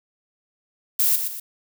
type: noise with echo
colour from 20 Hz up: violet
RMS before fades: -19 dBFS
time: 0.99-1.16 s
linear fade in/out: 5 ms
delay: 120 ms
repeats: 2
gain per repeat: -7 dB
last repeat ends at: 1.4 s
effects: none